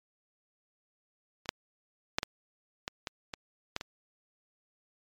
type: clicks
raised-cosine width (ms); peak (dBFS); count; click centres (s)
0.2; -28 / -10 / -9 / -14 / -16 / -18 / -19 / -14 / -20; 9; 1.458 / 1.491 / 2.185 / 2.231 / 2.879 / 3.072 / 3.338 / 3.764 / 3.811
effects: MP3 96 kbps